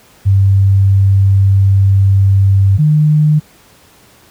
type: tone pair in turn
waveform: sine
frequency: 97.7 / 151.84 Hz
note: G2 / D#3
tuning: -5 / -42 cents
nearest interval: minor sixth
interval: 763 cents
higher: second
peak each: -5 / -6 dBFS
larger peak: first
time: 0.25-2.78 / 2.78-3.4 s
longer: first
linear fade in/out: 20 ms
effects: pink hiss -45 dBFS RMS until 4.3 s + high-pass 60 Hz 12 dB/octave